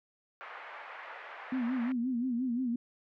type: band-pass noise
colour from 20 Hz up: white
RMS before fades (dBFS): -46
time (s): 0.41-1.92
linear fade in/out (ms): 0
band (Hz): 570 to 2000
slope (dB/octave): 24
type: tone with vibrato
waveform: sine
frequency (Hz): 246.9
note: B3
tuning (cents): 0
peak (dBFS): -29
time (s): 1.52-2.76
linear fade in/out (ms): 5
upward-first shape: sine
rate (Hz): 5.7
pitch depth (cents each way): 110
effects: none